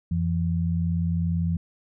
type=tone pair together; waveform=sine; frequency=88.75 / 168.9 Hz; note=F2 / E3; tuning=+28 / +42 cents; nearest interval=major seventh; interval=1114 cents; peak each=-25 / -24 dBFS; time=0.11-1.57 s; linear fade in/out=5 ms; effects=none